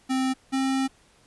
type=tone pair in turn; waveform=square; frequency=261.6 / 266.5 Hz; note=C4 / C4; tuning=0 / +32 cents; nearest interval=unison; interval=32 cents; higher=second; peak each=-23 dBFS; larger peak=neither; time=0.09-0.34 / 0.52-0.88 s; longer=second; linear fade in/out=20 ms; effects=pink hiss -59 dBFS RMS until 1.26 s + resampled to 24000 Hz